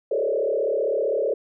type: tone with frequency modulation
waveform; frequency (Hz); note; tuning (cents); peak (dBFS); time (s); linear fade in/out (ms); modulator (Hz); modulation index
sine; 497.3; B4; +12; -20; 0.11-1.34; 5; 35.5; 2.6
effects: none